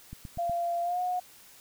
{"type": "click train", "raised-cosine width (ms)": 5, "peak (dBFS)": -28, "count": 4, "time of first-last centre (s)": [0.13, 0.496], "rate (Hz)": 8.19}
{"type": "tone with pitch glide", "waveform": "sine", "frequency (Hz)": [689, 724.9], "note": ["F5", "F#5"], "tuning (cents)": [-24, -36], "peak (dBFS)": -27, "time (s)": [0.38, 1.2], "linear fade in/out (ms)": 10, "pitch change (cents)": 88, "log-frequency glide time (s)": [0.82, 1]}
{"effects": ["white hiss -54 dBFS RMS until 1.6 s"]}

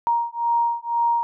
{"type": "beating tone pair", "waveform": "sine", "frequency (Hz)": [937, 939], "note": ["A#5", "A#5"], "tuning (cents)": [9, 12], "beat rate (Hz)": 2, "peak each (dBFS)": -22, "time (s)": [0.07, 1.23], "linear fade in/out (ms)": 0, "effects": []}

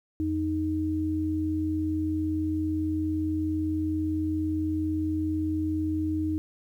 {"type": "tone pair together", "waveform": "sine", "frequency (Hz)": [86.65, 311.1], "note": ["F2", "D#4"], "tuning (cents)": [-13, 0], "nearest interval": "octave + minor seventh", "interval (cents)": 2213, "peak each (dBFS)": [-31, -26], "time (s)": [0.2, 6.38], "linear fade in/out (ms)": 0, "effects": ["10-bit"]}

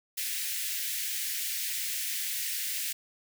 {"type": "high-pass noise", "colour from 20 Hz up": "white", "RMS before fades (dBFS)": -33, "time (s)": [0.17, 2.93], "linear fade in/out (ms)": 10, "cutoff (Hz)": 1700, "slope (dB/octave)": 48, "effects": []}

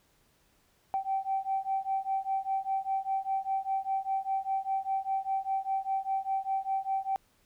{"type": "beating tone pair", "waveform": "sine", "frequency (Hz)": [772, 777], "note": ["G5", "G5"], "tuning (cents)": [-27, -16], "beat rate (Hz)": 5, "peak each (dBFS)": -31, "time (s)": [0.94, 7.16], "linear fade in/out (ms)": 0, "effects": ["tanh soft clip ceiling -21 dBFS", "pink hiss -68 dBFS RMS until 7.45 s"]}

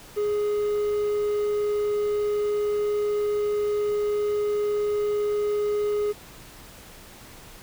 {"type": "tone with quantisation", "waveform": "triangle", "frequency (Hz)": 416.4, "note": "G#4", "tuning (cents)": 5, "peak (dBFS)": -20, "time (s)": [0.16, 6.13], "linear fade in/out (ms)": 20, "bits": 8, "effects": ["pink hiss -46 dBFS RMS until 7.62 s"]}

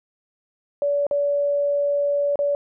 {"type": "tone with dropouts", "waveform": "sine", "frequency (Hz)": 573, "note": "D5", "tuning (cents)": -43, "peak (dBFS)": -18, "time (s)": [0.82, 2.55], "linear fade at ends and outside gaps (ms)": 1, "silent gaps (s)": [[1.067, 1.111], [2.357, 2.39]], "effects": []}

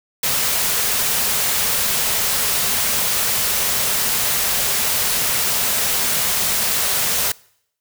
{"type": "band-stop noise", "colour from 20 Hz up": "white", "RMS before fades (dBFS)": -19, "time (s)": [0.23, 7.32], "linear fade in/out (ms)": 5, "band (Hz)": [260, 370], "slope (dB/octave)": 96, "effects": ["noise-tail reverb RT60 0.7 s tail -24 dB re dry"]}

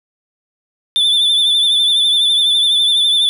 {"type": "tone with vibrato", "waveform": "triangle", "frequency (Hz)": 3520, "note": "A7", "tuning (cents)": 0, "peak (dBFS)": -9, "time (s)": [0.96, 3.29], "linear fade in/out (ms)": 0, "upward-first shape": "sine", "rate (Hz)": 12, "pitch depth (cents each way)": 43, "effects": []}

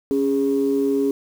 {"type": "tone pair together", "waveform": "sine", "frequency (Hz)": [277.2, 410.7], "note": ["C#4", "G#4"], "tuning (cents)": [0, -19], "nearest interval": "perfect fifth", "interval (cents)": 681, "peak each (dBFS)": -19, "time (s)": [0.11, 1.11], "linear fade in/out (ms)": 0, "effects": ["tanh soft clip ceiling -10 dBFS", "7-bit"]}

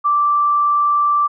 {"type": "tone", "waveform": "sine", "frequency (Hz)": 1171, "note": "D6", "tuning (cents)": -5, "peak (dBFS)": -12, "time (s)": [0.04, 1.28], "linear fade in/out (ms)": 20, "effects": []}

